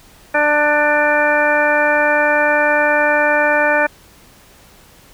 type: harmonic tone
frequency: 296.7 Hz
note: D4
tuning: 18 cents sharp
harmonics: 1 / 2 / 3 / 4 / 5 / 6 / 8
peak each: -25 / -16 / -19 / -26 / -18 / -18 / -22 dBFS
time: 0.34-3.87 s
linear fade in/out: 10 ms
effects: pink hiss -46 dBFS RMS until 5.13 s